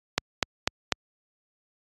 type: click train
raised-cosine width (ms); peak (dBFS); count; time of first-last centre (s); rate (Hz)
0.2; -3; 4; 0.18-0.923; 4.04
effects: high-pass 60 Hz 12 dB/octave + AAC 32 kbps